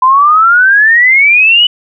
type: exponential sweep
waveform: sine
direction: up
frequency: 1009 to 3000 Hz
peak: -3 dBFS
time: 0.02-1.67 s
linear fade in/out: 5 ms
effects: none